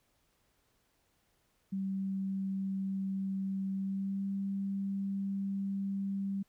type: tone with pitch glide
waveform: sine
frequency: 193.1 to 196.36 Hz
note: G3 to G3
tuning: -26 to +3 cents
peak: -32 dBFS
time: 1.72-6.43 s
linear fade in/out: 10 ms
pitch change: +29 cents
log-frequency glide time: 3.75-4.25 s
effects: pink hiss -74 dBFS RMS until 6.48 s

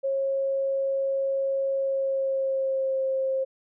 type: tone with pitch glide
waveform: sine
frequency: 543 to 531.5 Hz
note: C#5 to C5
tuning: -36 to +27 cents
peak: -23 dBFS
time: 0.03-3.45 s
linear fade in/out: 20 ms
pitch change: -37 cents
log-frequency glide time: 1.75-3.02 s
effects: none

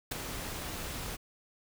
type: noise with ADSR envelope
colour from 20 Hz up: pink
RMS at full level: -29 dBFS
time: 0.11-1.17 s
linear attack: 11 ms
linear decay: 5 ms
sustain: -10 dB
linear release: 22 ms
effects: none

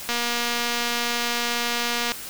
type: click train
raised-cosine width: 0.2 ms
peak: -8 dBFS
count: 484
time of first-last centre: 0.09-2.119 s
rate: 238 Hz
effects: white hiss -36 dBFS RMS until 2.29 s

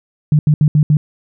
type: tone bursts at uneven times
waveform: sine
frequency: 150.3 Hz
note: D3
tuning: 40 cents sharp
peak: -7 dBFS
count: 5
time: 0.32-0.39 / 0.47-0.54 / 0.61-0.68 / 0.75-0.83 / 0.9-0.97 s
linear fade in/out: 2 ms
effects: none

